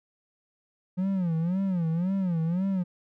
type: tone with vibrato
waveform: triangle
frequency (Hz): 177.6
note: F3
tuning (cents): +29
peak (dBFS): -22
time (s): 0.97-2.84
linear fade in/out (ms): 20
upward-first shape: sine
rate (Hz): 1.9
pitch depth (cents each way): 170
effects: none